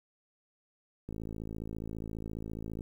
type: click train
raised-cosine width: 3 ms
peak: -27 dBFS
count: 95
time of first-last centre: 1.09-2.808 s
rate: 54.7 Hz
effects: 10-bit